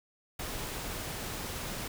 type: noise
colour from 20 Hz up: pink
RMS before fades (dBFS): -38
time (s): 0.39-1.88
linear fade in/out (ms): 5
effects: none